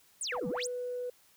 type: exponential two-way sweep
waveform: sine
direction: down then up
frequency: 10000 to 155.56 to 10000 Hz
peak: -32 dBFS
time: 0.21-0.67 s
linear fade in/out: 2 ms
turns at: 0.48 s
type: tone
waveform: sine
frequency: 493.9 Hz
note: B4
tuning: in tune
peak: -33 dBFS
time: 0.32-1.1 s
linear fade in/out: 5 ms
effects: tanh soft clip ceiling -28 dBFS + white hiss -64 dBFS RMS until 1.36 s